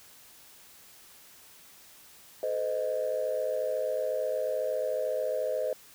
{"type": "chord", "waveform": "sine", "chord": "A diminished", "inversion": "none", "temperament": "equal with one note detuned", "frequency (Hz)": [440, 514, 622.3], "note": ["A4", "C5", "Eb5"], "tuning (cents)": [0, -31, 0], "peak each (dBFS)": [-36, -30, -30], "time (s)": [2.43, 5.73], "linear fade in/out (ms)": 2, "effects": ["tanh soft clip ceiling -20 dBFS", "white hiss -54 dBFS RMS until 5.94 s"]}